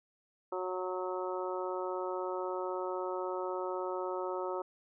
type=harmonic tone; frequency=183.8 Hz; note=F#3; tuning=11 cents flat; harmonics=2 / 3 / 4 / 5 / 6 / 7; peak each=-37 / -39 / -45 / -41 / -47 / -43 dBFS; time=0.52-4.62 s; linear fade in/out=5 ms; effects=none